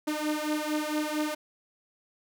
sawtooth beating tone pair, 301.3 / 305.7 Hz, D4 / D#4, +44 / -30 cents, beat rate 4.4 Hz, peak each -27 dBFS, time 0.07-1.35 s, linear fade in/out 10 ms, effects none

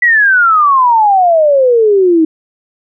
sine exponential sweep, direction down, 1975.5 to 311.6 Hz, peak -5 dBFS, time 0.02-2.25 s, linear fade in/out 5 ms, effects none

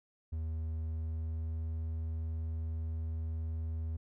triangle tone with pitch glide, 79.8 to 80.45 Hz, D#2 to E2, +44 to -42 cents, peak -32 dBFS, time 0.32-3.97 s, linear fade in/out 10 ms, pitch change +14 cents, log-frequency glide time 0.82-1.61 s, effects none

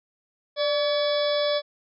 harmonic tone with a mistuned harmonic, 570 Hz, C#5, 48 cents sharp, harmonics 1 / 2 / 3 / 4 / 6 / 7 / 8 / 9, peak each -22 / -34 / -37 / -38 / -31 / -36 / -38 / -36 dBFS, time 0.56-1.62 s, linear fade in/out 50 ms, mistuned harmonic 1, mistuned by +53 cents, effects none

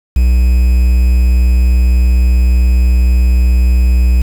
triangle tone with quantisation, 61.74 Hz, B1, in tune, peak -4 dBFS, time 0.16-4.22 s, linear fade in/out 5 ms, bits 5, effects none

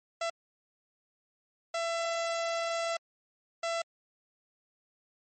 sawtooth tone bursts at uneven times, 670 Hz, E5, 28 cents sharp, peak -26 dBFS, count 3, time 0.21-0.3 / 1.74-2.97 / 3.63-3.82 s, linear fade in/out 5 ms, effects MP3 32 kbps

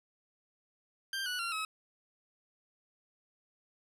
20% pulse tone with pitch steps, 1580 / 1474.2 / 1375.5 / 1283.4 Hz, G6 / F#6 / F6 / E6, +13 / -7 / -27 / -47 cents, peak -29 dBFS, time 1.13-1.65 s, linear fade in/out 2 ms, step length 130 ms, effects low-pass 12000 Hz 12 dB/octave

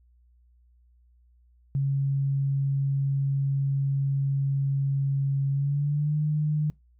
sine tone with pitch glide, 137.9 to 151.25 Hz, C#3 to D#3, -9 to -49 cents, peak -22 dBFS, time 1.75-6.7 s, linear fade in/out 0 ms, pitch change +160 cents, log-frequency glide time 5.51-6.18 s, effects noise-tail reverb RT60 0.2 s tail -24 dB re dry + added 60 Hz sine -57 dBFS peak until 6.99 s

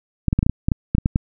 clicks, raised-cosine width 5 ms, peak -4 dBFS, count 12, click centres 0.283 / 0.329 / 0.39 / 0.429 / 0.465 / 0.496 / 0.685 / 0.718 / 0.95 / 0.983 / 1.059 / 1.159 s, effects none

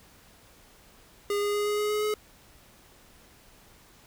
square tone with pitch steps, 408.4 / 411 / 413.6 / 416.3 / 418.9 / 421.6 / 424.3 Hz, G#4 / G#4 / G#4 / G#4 / G#4 / G#4 / G#4, -29 / -18 / -7 / +4 / +15 / +26 / +37 cents, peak -26 dBFS, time 1.3-2.14 s, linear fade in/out 2 ms, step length 120 ms, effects pink hiss -56 dBFS RMS until 4.06 s

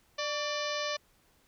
harmonic tone with a mistuned harmonic, 593 Hz, D5, 17 cents sharp, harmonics 1 / 2 / 3 / 4 / 5 / 6 / 7 / 8 / 9 / 10, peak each -35 / -38 / -40 / -41 / -42 / -43 / -43 / -44 / -45 / -45 dBFS, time 0.18-0.97 s, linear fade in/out 10 ms, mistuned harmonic 2, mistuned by -62 cents, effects pink hiss -67 dBFS RMS until 1.47 s

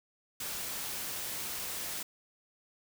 white noise, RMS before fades -38 dBFS, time 0.4-2.03 s, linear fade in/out 5 ms, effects none

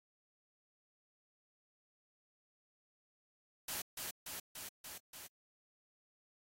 white noise with echo, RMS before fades -41 dBFS, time 3.68-3.82 s, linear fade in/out 5 ms, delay 290 ms, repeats 5, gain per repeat -2 dB, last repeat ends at 5.27 s, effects AAC 48 kbps

